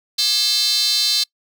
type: tone with high-pass filter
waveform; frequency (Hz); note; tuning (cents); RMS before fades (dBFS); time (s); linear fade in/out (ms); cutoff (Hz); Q
square; 240; B3; -49; -18; 0.18-1.24; 10; 4200; 6.4
effects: noise-tail reverb RT60 0.1 s tail -25 dB re dry